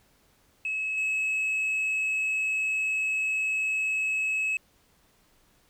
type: tone with level steps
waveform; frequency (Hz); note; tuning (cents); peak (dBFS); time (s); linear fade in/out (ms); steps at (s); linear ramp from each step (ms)
sine; 2579; E7; -39; -26 / -22; 0.65-4.57; 2; 0.97; 10
effects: tanh soft clip ceiling -24 dBFS + pink hiss -64 dBFS RMS until 5.69 s